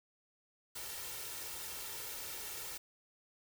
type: noise with comb filter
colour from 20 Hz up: white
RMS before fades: -44 dBFS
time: 0.75-2.78 s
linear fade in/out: 10 ms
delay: 2.2 ms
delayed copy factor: +0.55
effects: none